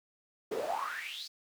brown noise with high-pass filter sweep, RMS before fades -37 dBFS, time 0.51-1.28 s, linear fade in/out 10 ms, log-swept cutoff 370 to 4900 Hz, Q 9.9, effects none

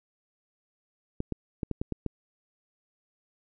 clicks, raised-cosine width 3 ms, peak -17 dBFS, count 7, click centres 1.204 / 1.323 / 1.632 / 1.713 / 1.815 / 1.923 / 2.063 s, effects none

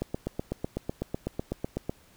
click train, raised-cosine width 2 ms, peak -16 dBFS, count 16, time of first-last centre 0.02-1.895 s, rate 8 Hz, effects pink hiss -59 dBFS RMS until 2.16 s

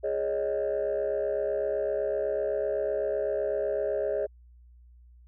sine chord, Ab suspended fourth, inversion none, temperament equal, 415.3 / 554.4 / 622.3 Hz, Ab4 / Db5 / Eb5, 0 / 0 / 0 cents, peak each -29 dBFS, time 0.03-4.27 s, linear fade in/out 20 ms, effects tanh soft clip ceiling -21 dBFS + added 60 Hz sine -51 dBFS peak until 5.27 s

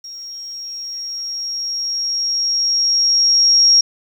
sine tone with level ramp, 5588 Hz, F8, in tune, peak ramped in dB -30 to -7 dBFS, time 0.04-3.81 s, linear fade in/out 5 ms, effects 8-bit

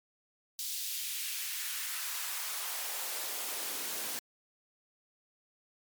white noise with high-pass filter sweep, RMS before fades -37 dBFS, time 0.59-4.19 s, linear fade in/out 0 ms, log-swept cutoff 4200 to 220 Hz, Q 1.2, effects MP3 96 kbps

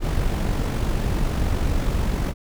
brown noise with amplitude modulation, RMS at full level -20 dBFS, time 0-2.34 s, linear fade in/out 50 ms, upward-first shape sine, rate 47.3 Hz, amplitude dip 40%, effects none

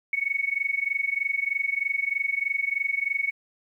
sine tone with amplitude modulation, 2220 Hz, C#7, 2 cents sharp, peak -20 dBFS, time 0.13-3.31 s, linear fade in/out 2 ms, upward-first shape sine, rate 23.2 Hz, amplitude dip 90%, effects 10-bit

